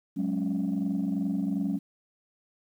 sine chord, F# suspended second, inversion none, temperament equal, 185 / 207.7 / 277.2 Hz, F#3 / G#3 / C#4, 0 / 0 / 0 cents, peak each -29 dBFS, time 0.16-1.79 s, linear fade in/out 20 ms, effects tanh soft clip ceiling -21 dBFS + 10-bit

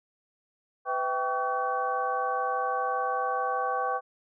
sine tone cluster, 502 / 655 / 780 / 1133 / 1524 Hz, B4 / E5 / G5 / C#6 / G6, +28 / -11 / -9 / +37 / -49 cents, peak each -33 / -38 / -30 / -30 / -37 dBFS, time 0.85-4.01 s, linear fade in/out 50 ms, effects none

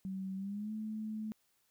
sine tone with pitch glide, 190.7 to 216.5 Hz, G3 to A3, -47 to -28 cents, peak -37 dBFS, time 0.05-1.32 s, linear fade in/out 0 ms, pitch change +219 cents, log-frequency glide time 0.36-0.72 s, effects white hiss -75 dBFS RMS until 1.7 s

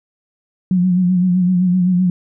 sine tone with vibrato, 181.2 Hz, F#3, 36 cents flat, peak -11 dBFS, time 0.71-2.1 s, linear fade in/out 2 ms, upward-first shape sine, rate 7.8 Hz, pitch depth 49 cents each way, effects none

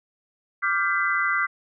sine chord, G dominant seventh, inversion second, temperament equal with one note detuned, 1174.7 / 1396.9 / 1568 / 2011 Hz, D6 / F6 / G6 / B6, 0 / 0 / 0 / +31 cents, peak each -26 dBFS, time 0.62-1.47 s, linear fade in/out 20 ms, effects none

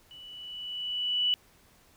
sine tone with level ramp, 2960 Hz, F#7, in tune, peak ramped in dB -46 to -22 dBFS, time 0.11-1.34 s, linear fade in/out 0 ms, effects pink hiss -61 dBFS RMS until 1.96 s

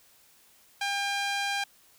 sawtooth tone with band-pass filter, 801 Hz, G5, 37 cents sharp, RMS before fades -30 dBFS, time 0.81-1.64 s, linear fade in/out 5 ms, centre 2900 Hz, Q 0.62, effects white hiss -60 dBFS RMS until 1.98 s

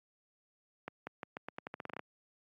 accelerating click train, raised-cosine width 0.5 ms, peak -25 dBFS, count 14, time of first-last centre 0.88-1.994 s, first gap 190 ms, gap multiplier 0.85, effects high-pass 150 Hz 12 dB/octave + AAC 64 kbps

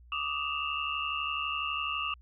sine tone cluster, 1167 / 1239 / 2681 / 2827 Hz, D6 / D#6 / E7 / F7, -11 / -8 / +29 / +20 cents, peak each -36 / -37 / -35 / -36 dBFS, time 0.12-2.14 s, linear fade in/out 2 ms, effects added 60 Hz sine -52 dBFS peak until 2.21 s

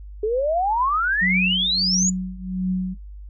sine exponential sweep, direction up, 414 to 7000 Hz, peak -18 dBFS, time 0.23-2.1 s, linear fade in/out 5 ms
sine tone with tremolo, 185 Hz, F#3, in tune, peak -18 dBFS, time 1.21-2.95 s, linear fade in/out 20 ms, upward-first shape triangle, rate 1.5 Hz, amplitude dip 90%
effects noise-tail reverb RT60 0.1 s tail -17 dB re dry + added 50 Hz sine -35 dBFS peak until 3.29 s

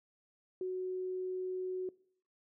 sine tone, 370 Hz, F#4, in tune, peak -34 dBFS, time 0.61-1.89 s, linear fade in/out 2 ms, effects noise-tail reverb RT60 0.6 s tail -22 dB re dry

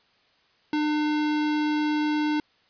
square tone, 301.4 Hz, D4, 45 cents sharp, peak -23 dBFS, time 0.73-2.4 s, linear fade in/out 2 ms, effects white hiss -63 dBFS RMS until 2.69 s + resampled to 11025 Hz

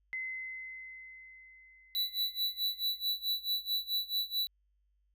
sine tone with exponential decay, 2051 Hz, C7, 35 cents flat, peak -34 dBFS, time 0.13-2.99 s, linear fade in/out 0 ms, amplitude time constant 620 ms
square tone with tremolo, 3951 Hz, B7, in tune, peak -29 dBFS, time 1.95-4.47 s, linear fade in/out 0 ms, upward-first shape sine, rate 4.6 Hz, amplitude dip 90%
effects added 50 Hz sine -70 dBFS peak until 5.14 s

